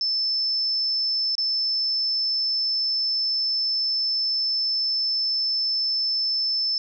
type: tone with dropouts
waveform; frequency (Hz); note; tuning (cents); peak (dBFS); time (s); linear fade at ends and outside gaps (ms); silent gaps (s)
sine; 5274; E8; 0; -21; 0.01-6.78; 1; 1.353-1.381
effects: none